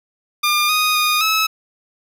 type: tone with pitch steps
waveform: 15% pulse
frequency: 1203 / 1242 / 1229 / 1296 Hz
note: D6 / D#6 / D#6 / E6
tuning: +41 / -3 / -22 / -30 cents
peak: -8 dBFS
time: 0.43-1.47 s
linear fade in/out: 10 ms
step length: 260 ms
effects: none